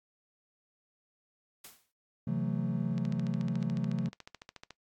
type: noise with exponential decay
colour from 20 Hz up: white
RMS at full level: -45 dBFS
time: 1.64-1.92 s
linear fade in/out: 5 ms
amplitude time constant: 59 ms
type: chord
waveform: triangle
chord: F# half-diminished seventh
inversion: second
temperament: just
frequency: 133.2 / 166.5 / 185 / 222 Hz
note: C3 / E3 / F#3 / A3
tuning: +31 / +18 / 0 / +16 cents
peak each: -33 dBFS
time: 2.27-4.09 s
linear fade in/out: 5 ms
type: click train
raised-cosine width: 0.2 ms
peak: -28 dBFS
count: 25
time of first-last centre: 2.98-4.707 s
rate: 13.9 Hz
effects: noise-tail reverb RT60 0.1 s tail -20 dB re dry + AAC 64 kbps